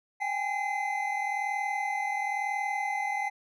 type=tone cluster; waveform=triangle; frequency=789 / 830 / 2055 Hz; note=G5 / G#5 / C7; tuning=+11 / -1 / -32 cents; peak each=-31 dBFS; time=0.2-3.3 s; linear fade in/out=20 ms; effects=none